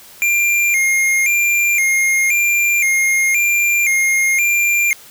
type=tone with vibrato; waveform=square; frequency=2255 Hz; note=C#7; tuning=29 cents sharp; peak=-13 dBFS; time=0.22-4.93 s; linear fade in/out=0 ms; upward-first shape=square; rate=0.96 Hz; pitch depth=95 cents each way; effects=white hiss -41 dBFS RMS until 5.1 s

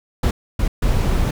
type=noise bursts at uneven times; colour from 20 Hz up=brown; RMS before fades=-17 dBFS; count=3; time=0.23-0.31 / 0.59-0.68 / 0.82-1.31 s; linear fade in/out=5 ms; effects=none

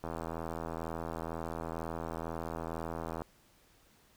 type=click train; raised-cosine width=1 ms; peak=-24 dBFS; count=262; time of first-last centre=0.04-3.219 s; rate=82.1 Hz; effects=pink hiss -65 dBFS RMS until 4.16 s

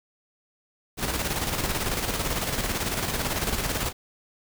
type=noise with tremolo; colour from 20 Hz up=pink; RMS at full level=-26 dBFS; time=0.97-3.93 s; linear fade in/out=50 ms; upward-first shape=square; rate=18 Hz; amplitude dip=45%; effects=none

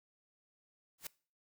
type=noise with exponential growth; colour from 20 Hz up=white; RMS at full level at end=-37 dBFS; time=0.98-1.07 s; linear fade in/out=5 ms; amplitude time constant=18 ms; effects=noise-tail reverb RT60 0.4 s tail -22 dB re dry

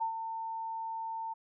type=tone with ADSR envelope; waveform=sine; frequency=900 Hz; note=A5; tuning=39 cents sharp; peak=-28 dBFS; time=0-1.34 s; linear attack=20 ms; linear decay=100 ms; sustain=-7 dB; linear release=14 ms; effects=none

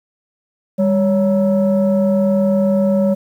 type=tone pair together; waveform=sine; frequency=200 / 559 Hz; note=G3 / C#5; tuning=+35 / +14 cents; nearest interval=octave + tritone; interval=1779 cents; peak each=-12 / -14 dBFS; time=0.78-3.15 s; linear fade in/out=20 ms; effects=tanh soft clip ceiling -8 dBFS + 8-bit

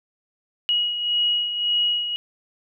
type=beating tone pair; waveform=sine; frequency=2901 / 2902.8 Hz; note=F#7 / F#7; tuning=-35 / -34 cents; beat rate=1.8 Hz; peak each=-20 / -28 dBFS; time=0.69-2.16 s; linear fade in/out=0 ms; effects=none

